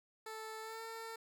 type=tone with pitch glide; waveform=15% pulse; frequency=439.5 to 451.6 Hz; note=A4 to A4; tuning=-2 to +45 cents; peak=-38 dBFS; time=0.26-1.16 s; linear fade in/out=5 ms; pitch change=+47 cents; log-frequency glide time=0.61-0.81 s; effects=none